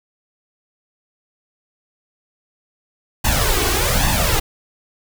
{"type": "noise with flanger", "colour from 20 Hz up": "pink", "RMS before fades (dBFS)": -17, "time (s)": [3.24, 4.4], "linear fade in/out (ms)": 10, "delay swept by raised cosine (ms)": [1.1, 2.7], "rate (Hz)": 1.2, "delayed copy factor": 0.8, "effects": []}